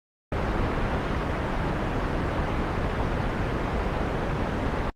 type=low-pass noise; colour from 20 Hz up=pink; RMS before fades=-26 dBFS; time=0.32-4.9 s; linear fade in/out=2 ms; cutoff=1700 Hz; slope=12 dB/octave; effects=Opus 24 kbps